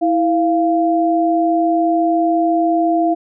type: tone pair together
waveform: sine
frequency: 327.1 / 693 Hz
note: E4 / F5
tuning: -13 / -14 cents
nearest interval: octave + minor second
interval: 1299 cents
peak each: -15 dBFS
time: 0.01-3.15 s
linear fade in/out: 20 ms
effects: none